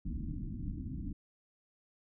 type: low-pass noise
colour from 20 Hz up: pink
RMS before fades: -39 dBFS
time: 0.05-1.13 s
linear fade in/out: 5 ms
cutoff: 310 Hz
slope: 96 dB/octave
effects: none